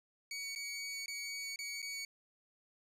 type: tone with dropouts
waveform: 20% pulse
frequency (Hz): 2249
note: C#7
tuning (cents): +24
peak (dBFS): -35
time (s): 0.31-2.05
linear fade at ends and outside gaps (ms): 2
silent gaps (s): 0.551-0.559 / 1.06-1.08 / 1.56-1.589 / 1.819-1.826
effects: resampled to 32000 Hz + 11-bit